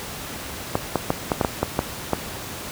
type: clicks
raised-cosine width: 1 ms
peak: -4 dBFS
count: 9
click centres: 0.754 / 0.957 / 1.104 / 1.318 / 1.412 / 1.448 / 1.63 / 1.791 / 2.133 s
effects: pink hiss -33 dBFS RMS until 2.71 s + high-pass 60 Hz 12 dB/octave